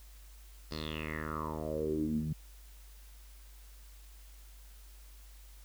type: tone with low-pass filter sweep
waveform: 10% pulse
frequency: 77.7 Hz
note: D#2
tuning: 2 cents flat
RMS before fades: -36 dBFS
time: 0.71-2.33 s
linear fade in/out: 5 ms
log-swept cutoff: 4900 to 160 Hz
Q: 6.7
effects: added 50 Hz sine -51 dBFS peak until 5.64 s + white hiss -61 dBFS RMS until 5.64 s